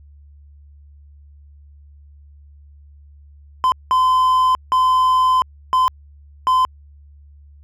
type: tone bursts at uneven times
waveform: triangle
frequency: 1025 Hz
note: C6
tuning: 36 cents flat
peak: -10 dBFS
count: 5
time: 3.64-3.72 / 3.91-4.55 / 4.72-5.42 / 5.73-5.88 / 6.47-6.65 s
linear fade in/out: 0 ms
effects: added 72 Hz sine -42 dBFS peak until 7.63 s